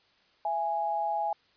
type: tone pair together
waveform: sine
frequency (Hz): 670 / 828.8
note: E5 / G#5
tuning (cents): +28 / -4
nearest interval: major third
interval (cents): 368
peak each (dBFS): -33 / -28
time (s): 0.45-1.33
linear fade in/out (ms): 2
effects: white hiss -65 dBFS RMS until 1.56 s + resampled to 11025 Hz